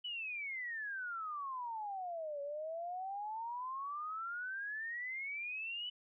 sine exponential two-way sweep, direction down then up, 3000 to 561 to 3000 Hz, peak -39 dBFS, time 0.04-5.9 s, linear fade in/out 10 ms, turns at 2.41 s, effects none

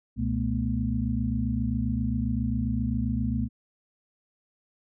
sine tone cluster, 67 / 120.4 / 216 / 243.5 Hz, C2 / B2 / A3 / B3, +42 / -44 / -32 / -24 cents, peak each -30 dBFS, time 0.16-3.49 s, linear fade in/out 50 ms, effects none

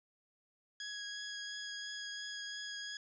15% pulse tone with vibrato, 1661.2 Hz, G#6, in tune, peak -35 dBFS, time 0.8-2.97 s, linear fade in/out 2 ms, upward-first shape triangle, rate 2.9 Hz, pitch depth 12 cents each way, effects resampled to 16000 Hz

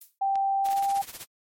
violet noise with exponential decay, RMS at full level -41 dBFS, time 0.01-0.19 s, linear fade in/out 5 ms, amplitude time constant 37 ms
sine tone with pitch glide, 784 to 792.7 Hz, G5 to G5, 0 to +19 cents, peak -22 dBFS, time 0.21-1.02 s, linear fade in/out 10 ms, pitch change +19 cents, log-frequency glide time 0.58-0.88 s
clicks, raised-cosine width 0.2 ms, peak -24 dBFS, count 4, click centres 0.356 / 0.687 / 0.73 / 0.826 s
white noise with tremolo, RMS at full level -38 dBFS, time 0.64-1.26 s, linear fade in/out 20 ms, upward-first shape sine, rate 16 Hz, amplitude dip 80%
effects MP3 64 kbps

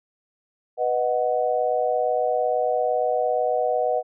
sine chord, B major, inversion none, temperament equal, 493.9 / 622.3 / 740 Hz, B4 / D#5 / F#5, 0 / 0 / 0 cents, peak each -24 dBFS, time 0.77-4.03 s, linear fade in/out 50 ms, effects none

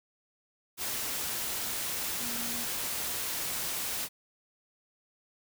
sine tone in noise, 236.6 Hz, A#3, 26 cents sharp, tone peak -42 dBFS, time 2.18-2.66 s, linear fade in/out 50 ms, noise white, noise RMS -34 dBFS, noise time 0.77-4.09 s, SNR -11 dB, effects none

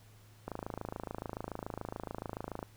click train, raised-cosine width 1 ms, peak -24 dBFS, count 59, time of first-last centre 0.48-2.628 s, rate 27 Hz, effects added 106 Hz sine -57 dBFS peak until 2.76 s + pink hiss -63 dBFS RMS until 2.76 s

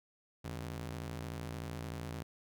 sawtooth ring-modulated tone, 116.54 Hz, A#2, in tune, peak -33 dBFS, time 0.44-2.23 s, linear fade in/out 10 ms, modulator 31.6 Hz, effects none

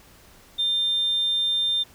sine tone, 3600 Hz, A7, 39 cents sharp, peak -19 dBFS, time 0.58-1.84 s, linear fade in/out 20 ms, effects tanh soft clip ceiling -17 dBFS + pink hiss -52 dBFS RMS until 1.94 s

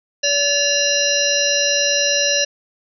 harmonic tone with a mistuned harmonic, 575 Hz, D5, 37 cents flat, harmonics 1 / 3 / 5 / 7 / 9 / 10, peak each -21 / -25 / -21 / -23 / -24 / -20 dBFS, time 0.23-2.45 s, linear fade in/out 10 ms, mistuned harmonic 5, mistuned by -53 cents, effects none

